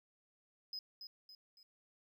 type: tone with echo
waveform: triangle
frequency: 5050 Hz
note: D#8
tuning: 25 cents sharp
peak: -39 dBFS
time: 0.73-0.79 s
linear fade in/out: 2 ms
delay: 280 ms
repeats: 3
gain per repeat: -7 dB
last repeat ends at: 1.63 s
effects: tanh soft clip ceiling -36 dBFS + 13-bit